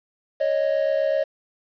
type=tone pair together; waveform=triangle; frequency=554.1 / 622 Hz; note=C#5 / D#5; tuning=-1 / -1 cents; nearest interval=major second; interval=200 cents; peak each=-20 dBFS; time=0.4-1.24 s; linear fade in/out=10 ms; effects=resampled to 11025 Hz + 8-bit